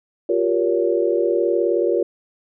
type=chord; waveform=sine; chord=G half-diminished seventh; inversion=third; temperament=just; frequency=352.8 / 392 / 470.4 / 564.5 Hz; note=F4 / G4 / Bb4 / Db5; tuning=+18 / 0 / +16 / +31 cents; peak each=-20 / -23 / -21 / -23 dBFS; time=0.29-2.03 s; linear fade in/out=5 ms; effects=none